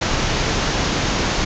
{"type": "low-pass noise", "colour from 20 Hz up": "pink", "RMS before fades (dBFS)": -20, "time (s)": [0.01, 1.45], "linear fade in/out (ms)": 10, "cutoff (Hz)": 6900, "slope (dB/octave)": 96, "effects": []}